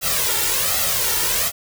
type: noise with flanger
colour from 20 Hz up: white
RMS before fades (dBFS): -20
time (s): 0.01-1.52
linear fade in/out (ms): 50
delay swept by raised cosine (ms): 1.5 to 2.22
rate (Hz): 1.3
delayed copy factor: +0.7
effects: none